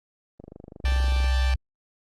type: click train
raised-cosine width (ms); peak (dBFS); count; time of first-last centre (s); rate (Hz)
2; -28; 22; 0.4-1.243; 24.9
type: tone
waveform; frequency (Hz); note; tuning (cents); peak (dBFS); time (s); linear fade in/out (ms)
sine; 63.9; C2; -40; -19; 0.84-1.56; 10
type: chord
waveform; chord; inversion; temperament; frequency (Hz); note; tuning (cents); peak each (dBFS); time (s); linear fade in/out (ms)
10% pulse; D suspended fourth; none; equal; 587.3 / 784 / 880; D5 / G5 / A5; 0 / 0 / 0; -28; 0.85-1.54; 2
effects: low-pass 7000 Hz 12 dB/octave + Opus 32 kbps